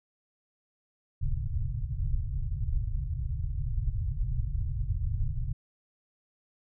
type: low-pass noise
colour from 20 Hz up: pink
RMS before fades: -30 dBFS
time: 1.21-5.53 s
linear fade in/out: 10 ms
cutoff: 140 Hz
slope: 96 dB/octave
effects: none